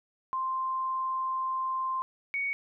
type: tone pair in turn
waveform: sine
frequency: 1046.5 / 2234 Hz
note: C6 / C#7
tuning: 0 / +13 cents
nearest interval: octave + minor second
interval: 1313 cents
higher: second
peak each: -28 dBFS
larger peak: neither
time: 0.33-2.02 / 2.34-2.53 s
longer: first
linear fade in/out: 0 ms
effects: none